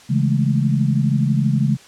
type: chord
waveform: sine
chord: A major seventh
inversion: first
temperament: equal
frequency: 138.59 / 164.81 / 207.7 / 220 Hz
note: C#3 / E3 / G#3 / A3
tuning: 0 / 0 / 0 / 0 cents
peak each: -17 / -22 / -21 / -23 dBFS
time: 0.09-1.77 s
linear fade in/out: 20 ms
effects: white hiss -45 dBFS RMS until 1.87 s + low-pass 7000 Hz 12 dB/octave